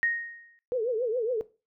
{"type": "tone with exponential decay", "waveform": "sine", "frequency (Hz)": 1864.7, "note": "A#6", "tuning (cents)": 0, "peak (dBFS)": -21, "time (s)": [0.03, 0.59], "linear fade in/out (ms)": 0, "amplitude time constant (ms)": 120}
{"type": "tone with vibrato", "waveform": "sine", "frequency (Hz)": 470, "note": "A#4", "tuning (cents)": 14, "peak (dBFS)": -25, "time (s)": [0.72, 1.41], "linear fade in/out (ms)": 0, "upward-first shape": "triangle", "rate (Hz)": 7.2, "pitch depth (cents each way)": 190}
{"effects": ["noise-tail reverb RT60 0.3 s tail -17 dB re dry"]}